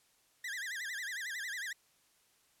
40% pulse tone with vibrato, 1794 Hz, A6, 33 cents sharp, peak -37 dBFS, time 0.44-1.73 s, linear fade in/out 5 ms, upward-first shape sine, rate 11 Hz, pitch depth 210 cents each way, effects white hiss -70 dBFS RMS until 2.6 s + low-pass 12000 Hz 12 dB/octave

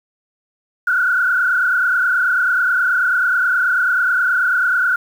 sine tone with frequency modulation, 1457 Hz, F#6, 27 cents flat, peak -13 dBFS, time 0.87-4.96 s, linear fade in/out 5 ms, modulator 29.3 Hz, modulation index 2.4, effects 7-bit

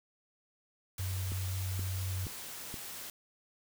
white noise, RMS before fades -44 dBFS, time 0.98-3.1 s, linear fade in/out 2 ms
sine tone, 93.4 Hz, F#2, 17 cents sharp, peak -33 dBFS, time 0.99-2.26 s, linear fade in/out 5 ms
click train, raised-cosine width 3 ms, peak -29 dBFS, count 4, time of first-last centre 1.32-2.742 s, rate 2.11 Hz
effects none

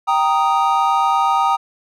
triangle chord, Eb major, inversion first, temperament equal, 784 / 932.3 / 1244.5 Hz, G5 / Bb5 / Eb6, 0 / 0 / 0 cents, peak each -16 dBFS, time 0.07-1.57 s, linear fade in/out 20 ms, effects none

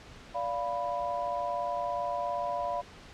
sine chord, B diminished, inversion first, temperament equal with one note detuned, 581.3 / 698.5 / 987.8 Hz, D5 / F5 / B5, -18 / 0 / 0 cents, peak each -35 / -33 / -34 dBFS, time 0.34-2.82 s, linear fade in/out 20 ms, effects pink hiss -50 dBFS RMS until 3.13 s + low-pass 5000 Hz 12 dB/octave

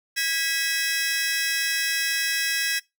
sawtooth tone cluster, 1640 / 1962 / 2545 / 5420 Hz, G#6 / B6 / D#7 / E8, -22 / -12 / +39 / +47 cents, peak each -24 / -24 / -27 / -27 dBFS, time 0.16-2.8 s, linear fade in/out 20 ms, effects noise-tail reverb RT60 0.2 s tail -22 dB re dry

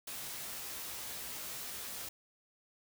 white noise with comb filter, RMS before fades -43 dBFS, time 0.07-2.09 s, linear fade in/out 5 ms, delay 16 ms, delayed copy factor +0.6, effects none

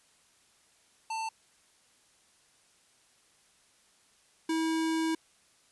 square tone pair in turn, 891 / 322.8 Hz, A5 / E4, +22 / -36 cents, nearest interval octave + tritone, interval 1758 cents, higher first, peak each -33 / -28 dBFS, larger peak second, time 1.1-1.29 / 4.49-5.15 s, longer second, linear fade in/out 5 ms, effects white hiss -65 dBFS RMS until 5.71 s + resampled to 24000 Hz

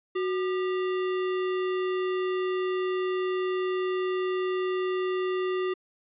sine tone with sample-and-hold, 370 Hz, F#4, in tune, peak -25 dBFS, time 0.15-5.74 s, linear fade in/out 10 ms, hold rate 1575 Hz, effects resampled to 8000 Hz

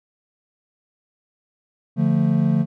triangle chord, D minor, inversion none, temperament equal with one note detuned, 146.83 / 174.61 / 222.4 Hz, D3 / F3 / A3, 0 / 0 / +19 cents, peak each -18 dBFS, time 1.96-2.66 s, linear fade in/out 50 ms, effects none

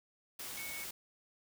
sine tone in noise, 2217 Hz, C#7, in tune, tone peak -44 dBFS, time 0.57-0.84 s, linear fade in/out 5 ms, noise white, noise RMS -44 dBFS, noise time 0.39-0.91 s, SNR -3 dB, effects none

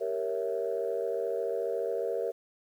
sine chord, G diminished seventh, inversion none, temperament equal, 392 / 466.2 / 554.4 / 659.3 Hz, G4 / Bb4 / Db5 / Fb5, 0 / 0 / 0 / 0 cents, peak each -35 / -31 / -35 / -36 dBFS, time 0-2.32 s, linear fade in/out 20 ms, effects tanh soft clip ceiling -20 dBFS + 10-bit

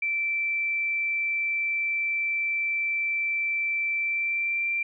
sine tone with pitch glide, 2335 to 2359 Hz, D7 to D7, -11 to +7 cents, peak -24 dBFS, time 0.02-4.83 s, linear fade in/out 5 ms, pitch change +18 cents, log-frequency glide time 3.96-4.7 s, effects none

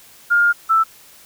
sine tone pair in turn, 1412 / 1323.5 Hz, F6 / E6, +19 / +7 cents, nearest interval minor second, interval 112 cents, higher first, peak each -11 dBFS, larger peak neither, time 0.3-0.53 / 0.69-0.84 s, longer first, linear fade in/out 20 ms, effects white hiss -46 dBFS RMS until 1.25 s

